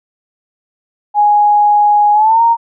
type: tone with pitch glide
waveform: sine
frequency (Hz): 830.6 to 926.9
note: G#5 to A#5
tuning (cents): 0 to -10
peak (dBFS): -6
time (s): 1.14-2.57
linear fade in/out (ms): 50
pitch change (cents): +190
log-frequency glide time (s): 2.13-2.42
effects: none